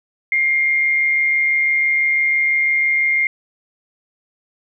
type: tone with amplitude modulation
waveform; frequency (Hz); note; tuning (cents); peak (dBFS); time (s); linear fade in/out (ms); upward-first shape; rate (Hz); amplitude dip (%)
sine; 2120; C7; +22; -12; 0.32-3.27; 2; sine; 146; 35
effects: none